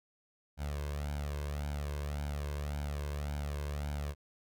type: tone with flanger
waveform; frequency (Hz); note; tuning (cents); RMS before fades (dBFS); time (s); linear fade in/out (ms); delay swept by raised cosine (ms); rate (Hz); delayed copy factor
sawtooth; 72.8; D2; -15; -37; 0.57-4.15; 50; 1.3 to 1.93; 1.8; +0.7
effects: none